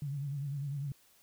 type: tone with vibrato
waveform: sine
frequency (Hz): 141.2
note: C#3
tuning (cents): +32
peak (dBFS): -34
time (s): 0.02-0.92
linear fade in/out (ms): 2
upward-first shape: sine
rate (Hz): 10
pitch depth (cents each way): 78
effects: white hiss -65 dBFS RMS until 1.22 s